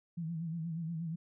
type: tone with vibrato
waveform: sine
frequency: 164.8 Hz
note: E3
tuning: in tune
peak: -35 dBFS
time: 0.17-1.16 s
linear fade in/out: 10 ms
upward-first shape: sine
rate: 8.4 Hz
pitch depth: 74 cents each way
effects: none